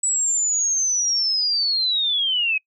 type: linear sweep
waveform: sine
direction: down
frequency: 7902 to 2514 Hz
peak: -18 dBFS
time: 0.03-2.58 s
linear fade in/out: 5 ms
effects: noise-tail reverb RT60 0.1 s tail -26 dB re dry